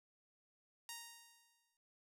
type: tone with exponential decay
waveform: 5% pulse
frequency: 933 Hz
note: A#5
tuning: 1 cent sharp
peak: -33 dBFS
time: 0.89-1.77 s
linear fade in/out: 1 ms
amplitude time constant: 190 ms
effects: noise-tail reverb RT60 0.4 s tail -25 dB re dry